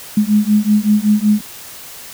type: beating tone pair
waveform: sine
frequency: 207.7 / 213 Hz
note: G#3 / G#3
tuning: 0 / +44 cents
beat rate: 5.3 Hz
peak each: -13 dBFS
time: 0.17-1.41 s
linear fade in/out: 5 ms
effects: white hiss -34 dBFS RMS until 2.13 s